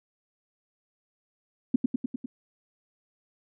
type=tone with echo; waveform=sine; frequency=251.7 Hz; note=B3; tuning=33 cents sharp; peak=-16 dBFS; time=1.74-1.76 s; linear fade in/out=5 ms; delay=100 ms; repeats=5; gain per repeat=-3 dB; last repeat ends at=2.26 s; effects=none